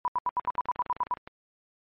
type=tone bursts; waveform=sine; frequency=987.8 Hz; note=B5; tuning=in tune; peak=-23 dBFS; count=11; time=0.05-1.139 s; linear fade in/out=0 ms; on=29 ms; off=77 ms
type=click train; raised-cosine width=0.3 ms; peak=-22 dBFS; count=9; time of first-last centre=0.45-1.275 s; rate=9.7 Hz
effects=low-pass 2000 Hz 12 dB/octave + MP3 32 kbps